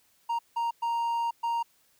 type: tone bursts at uneven times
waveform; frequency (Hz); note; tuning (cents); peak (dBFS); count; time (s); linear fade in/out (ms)
triangle; 932.3; A#5; 0; -24; 4; 0.29-0.39 / 0.56-0.71 / 0.82-1.31 / 1.43-1.63; 10
effects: white hiss -66 dBFS RMS until 1.99 s